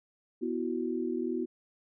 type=chord; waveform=sine; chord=B suspended fourth; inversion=none; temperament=equal; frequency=246.9 / 329.6 / 370 Hz; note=B3 / E4 / F#4; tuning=0 / 0 / 0 cents; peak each=-34 dBFS; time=0.41-1.46 s; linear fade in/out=20 ms; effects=none